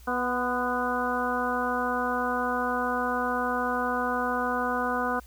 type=harmonic tone with a mistuned harmonic; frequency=246.9 Hz; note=B3; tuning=in tune; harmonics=1 / 2 / 3 / 4 / 5 / 6; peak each=-32 / -32 / -32 / -32 / -32 / -32 dBFS; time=0.07-5.2 s; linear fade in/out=10 ms; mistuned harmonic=4; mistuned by=+36 cents; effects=added 60 Hz sine -47 dBFS peak until 5.26 s + white hiss -57 dBFS RMS until 5.26 s